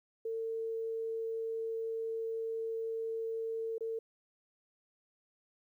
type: tone with dropouts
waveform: sine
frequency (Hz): 451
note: A4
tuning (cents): +43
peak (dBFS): -34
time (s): 0.25-3.99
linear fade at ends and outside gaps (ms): 5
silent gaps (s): 3.782-3.807
effects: 12-bit